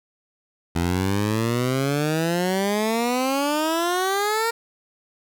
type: exponential sweep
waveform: 15% pulse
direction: up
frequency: 83.4 to 466.2 Hz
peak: -14 dBFS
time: 0.75-4.51 s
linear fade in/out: 10 ms
effects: none

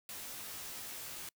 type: noise with comb filter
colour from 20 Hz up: white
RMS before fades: -45 dBFS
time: 0.09-1.29 s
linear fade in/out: 2 ms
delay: 16 ms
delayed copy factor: -0.85
effects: noise-tail reverb RT60 0.1 s tail -26 dB re dry

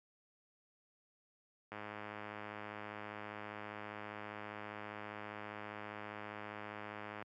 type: click train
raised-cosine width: 0.5 ms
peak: -30 dBFS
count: 579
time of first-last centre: 1.72-7.225 s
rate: 105 Hz
effects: high-pass 100 Hz 12 dB/octave

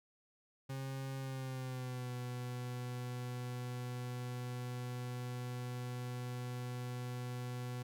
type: tone with pitch glide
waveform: 40% pulse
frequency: 134.3 to 123.87 Hz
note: C3 to B2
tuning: +46 to +6 cents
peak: -39 dBFS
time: 0.69-7.83 s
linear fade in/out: 10 ms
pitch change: -140 cents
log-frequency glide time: 1.19-2.13 s
effects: none

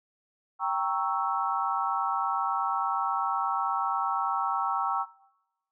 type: chord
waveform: sine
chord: G diminished seventh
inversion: none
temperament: equal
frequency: 784 / 932.3 / 1108.7 / 1318.5 Hz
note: G5 / Bb5 / Db6 / Fb6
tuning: 0 / 0 / 0 / 0 cents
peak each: -31 dBFS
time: 0.59-5.06 s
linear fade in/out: 50 ms
effects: noise-tail reverb RT60 0.9 s tail -20 dB re dry

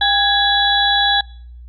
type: tone cluster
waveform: sine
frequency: 801 / 1662 / 3404 / 3915 Hz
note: G5 / G#6 / G#7 / B7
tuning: +37 / +1 / +42 / -16 cents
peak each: -18 dBFS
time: 0.01-1.21 s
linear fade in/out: 5 ms
effects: noise-tail reverb RT60 0.6 s tail -25 dB re dry + added 60 Hz sine -34 dBFS peak until 1.68 s

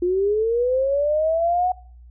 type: linear sweep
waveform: sine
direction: up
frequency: 348 to 740 Hz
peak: -17 dBFS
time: 0.02-1.72 s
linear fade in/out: 5 ms
effects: noise-tail reverb RT60 0.5 s tail -21 dB re dry + added 60 Hz sine -42 dBFS peak until 2.1 s

